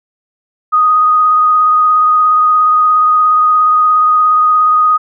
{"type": "tone with vibrato", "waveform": "sine", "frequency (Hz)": 1244.5, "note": "D#6", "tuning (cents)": 0, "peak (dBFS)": -6, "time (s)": [0.72, 4.98], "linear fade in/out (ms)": 20, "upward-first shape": "sine", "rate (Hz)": 17, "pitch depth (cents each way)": 14, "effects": []}